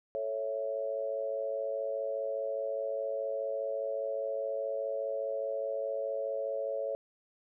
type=chord; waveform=sine; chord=A major; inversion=none; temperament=equal; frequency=440 / 554.4 / 659.3 Hz; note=A4 / C#5 / E5; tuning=0 / 0 / 0 cents; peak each=-39 / -33 / -39 dBFS; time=0.15-6.95 s; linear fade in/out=0 ms; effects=none